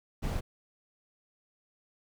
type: noise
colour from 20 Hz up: brown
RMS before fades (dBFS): -32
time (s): 0.22-0.41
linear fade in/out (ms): 20
effects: none